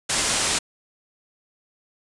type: low-pass noise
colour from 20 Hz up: white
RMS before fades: -23 dBFS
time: 0.09-0.59 s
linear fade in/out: 10 ms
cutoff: 9700 Hz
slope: 48 dB/octave
effects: resampled to 24000 Hz